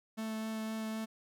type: tone with vibrato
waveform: 45% pulse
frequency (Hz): 220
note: A3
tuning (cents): 0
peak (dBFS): -36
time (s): 0.17-1.06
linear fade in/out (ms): 20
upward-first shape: sine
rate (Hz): 3.9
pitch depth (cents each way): 8
effects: none